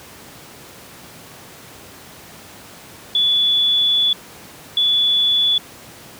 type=tone bursts at uneven times; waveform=sine; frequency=3438 Hz; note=A7; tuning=41 cents flat; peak=-13 dBFS; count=2; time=3.15-4.13 / 4.77-5.58 s; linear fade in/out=2 ms; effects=pink hiss -40 dBFS RMS until 6.19 s + high-pass 100 Hz 12 dB/octave